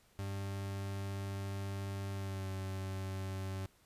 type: tone with pitch glide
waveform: 40% pulse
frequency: 98.4 to 95.76 Hz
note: G2 to G2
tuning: +7 to -40 cents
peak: -37 dBFS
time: 0.19-3.66 s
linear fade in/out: 0 ms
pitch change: -47 cents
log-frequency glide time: 2.1-2.49 s
effects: pink hiss -68 dBFS RMS until 3.85 s + resampled to 32000 Hz